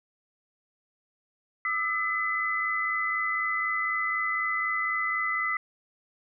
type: tone cluster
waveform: sine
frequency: 1202 / 1306 / 2016 Hz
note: D6 / E6 / B6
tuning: +40 / -17 / +35 cents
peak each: -34 / -32 / -27 dBFS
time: 1.65-5.57 s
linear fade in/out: 2 ms
effects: none